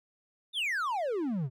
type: exponential sweep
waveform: triangle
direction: down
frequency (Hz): 3737 to 120.1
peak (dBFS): -27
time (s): 0.53-1.5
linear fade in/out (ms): 50
effects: none